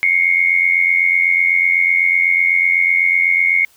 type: tone pair together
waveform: sine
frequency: 2129 / 2217 Hz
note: C7 / C#7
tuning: +30 / 0 cents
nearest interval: minor second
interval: 70 cents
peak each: -14 dBFS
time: 0.03-3.65 s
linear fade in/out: 0 ms
effects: white hiss -52 dBFS RMS until 3.76 s